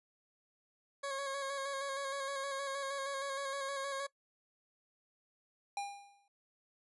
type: tone with vibrato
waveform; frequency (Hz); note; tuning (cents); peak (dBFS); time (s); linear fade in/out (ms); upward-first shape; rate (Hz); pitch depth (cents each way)
20% pulse; 550; C#5; -14; -32; 1.03-4.07; 10; square; 6.4; 26
type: tone with exponential decay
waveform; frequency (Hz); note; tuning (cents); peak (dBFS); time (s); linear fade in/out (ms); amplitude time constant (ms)
square; 805; G5; +46; -35; 5.77-6.28; 2; 110
effects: noise-tail reverb RT60 0.1 s tail -20 dB re dry + resampled to 24000 Hz